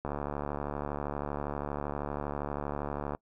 click train, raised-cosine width 1 ms, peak -20 dBFS, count 226, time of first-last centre 0.05-3.149 s, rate 72.6 Hz, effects noise-tail reverb RT60 0.1 s tail -23 dB re dry

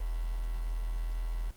sine tone with quantisation, 41.2 Hz, E1, in tune, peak -30 dBFS, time 0-1.51 s, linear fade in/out 10 ms, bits 8, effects pink hiss -59 dBFS RMS until 1.56 s + Opus 24 kbps

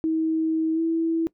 sine tone with pitch glide, 320 to 328 Hz, D#4 to E4, +49 to -9 cents, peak -20 dBFS, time 0.04-1.27 s, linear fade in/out 0 ms, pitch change +42 cents, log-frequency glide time 0.74-0.8 s, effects noise-tail reverb RT60 0.1 s tail -20 dB re dry

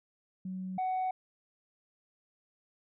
sine tone pair in turn, 186.5 / 746 Hz, F#3 / F#5, +14 / +14 cents, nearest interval 2 octaves, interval 2400 cents, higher second, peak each -35 / -27 dBFS, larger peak second, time 0.45-0.78 / 0.78-1.11 s, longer neither, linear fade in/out 5 ms, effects tanh soft clip ceiling -28 dBFS

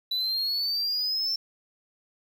triangle exponential sweep, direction up, 3951 to 5380 Hz, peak -24 dBFS, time 0.11-1.36 s, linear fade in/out 5 ms, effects 9-bit

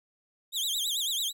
sawtooth tone with vibrato, 3520 Hz, A7, in tune, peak -25 dBFS, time 0.52-1.33 s, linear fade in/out 50 ms, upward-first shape sine, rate 9.1 Hz, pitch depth 200 cents each way, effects none

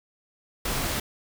pink noise, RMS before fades -28 dBFS, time 0.65-1 s, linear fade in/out 5 ms, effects none

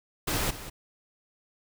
pink noise with echo, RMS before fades -28 dBFS, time 0.27-0.51 s, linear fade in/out 10 ms, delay 190 ms, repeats 1, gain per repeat -13 dB, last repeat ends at 0.7 s, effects none

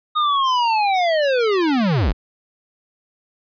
square linear sweep, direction down, 1244 to 32.7 Hz, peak -16 dBFS, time 0.15-2.13 s, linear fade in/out 20 ms, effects resampled to 11025 Hz

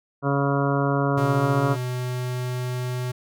harmonic tone, 140 Hz, C#3, 18 cents sharp, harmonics 1 / 2 / 3 / 4 / 5 / 7 / 8 / 9 / 10, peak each -23 / -26 / -28 / -29 / -30 / -31 / -32 / -33 / -33 dBFS, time 0.22-1.77 s, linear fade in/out 50 ms
square tone, 125.3 Hz, B2, 25 cents sharp, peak -26 dBFS, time 1.17-3.12 s, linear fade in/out 10 ms
effects none

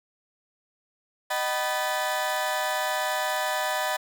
35% pulse tone cluster, 617 / 759 / 985 / 1739 Hz, D#5 / F#5 / B5 / A6, -15 / +44 / -5 / -21 cents, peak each -29 / -29 / -29 / -30 dBFS, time 1.3-3.97 s, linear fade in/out 10 ms, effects none

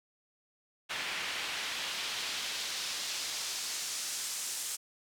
pink noise with band-pass filter sweep, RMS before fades -37 dBFS, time 0.89-4.77 s, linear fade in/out 20 ms, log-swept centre 2400 to 8000 Hz, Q 1.1, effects none

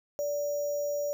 sine tone with sample-and-hold, 580 Hz, D5, 22 cents flat, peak -28 dBFS, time 0.19-1.13 s, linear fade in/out 0 ms, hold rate 6300 Hz, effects none

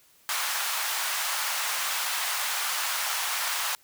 pink high-pass noise, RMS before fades -29 dBFS, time 0.29-3.75 s, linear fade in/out 0 ms, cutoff 870 Hz, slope 24 dB/octave, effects white hiss -60 dBFS RMS until 3.83 s

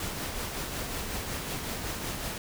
pink noise with tremolo, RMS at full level -33 dBFS, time 0-2.38 s, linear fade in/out 2 ms, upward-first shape triangle, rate 5.4 Hz, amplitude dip 40%, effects none

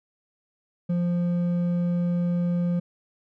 sine tone with hard clipping, 174.61 Hz, F3, in tune, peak -23 dBFS, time 0.89-2.8 s, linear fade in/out 10 ms, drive 5 dB, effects none

